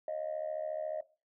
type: tone with amplitude modulation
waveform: sine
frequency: 622.3 Hz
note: D#5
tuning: in tune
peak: -29 dBFS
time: 0.08-1.01 s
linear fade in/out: 2 ms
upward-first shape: sine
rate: 74.1 Hz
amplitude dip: 85%
effects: noise-tail reverb RT60 0.3 s tail -17 dB re dry + tanh soft clip ceiling -28 dBFS